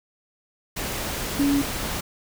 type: tone in noise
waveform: sine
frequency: 281.8 Hz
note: C#4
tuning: 29 cents sharp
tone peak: -18 dBFS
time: 1.39-1.62 s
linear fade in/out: 10 ms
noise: pink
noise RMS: -29 dBFS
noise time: 0.76-2.01 s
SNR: +8 dB
effects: none